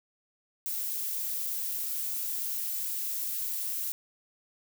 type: noise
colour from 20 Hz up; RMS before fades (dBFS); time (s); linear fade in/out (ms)
violet; -33; 0.66-3.92; 0
effects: none